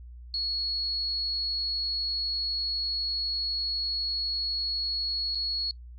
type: tone with dropouts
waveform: sine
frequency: 4348 Hz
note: C#8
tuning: 34 cents flat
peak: -27 dBFS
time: 0.34-5.71 s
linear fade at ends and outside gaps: 1 ms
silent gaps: 5.349-5.354 s
effects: noise-tail reverb RT60 0.1 s tail -23 dB re dry + added 60 Hz sine -42 dBFS peak until 5.98 s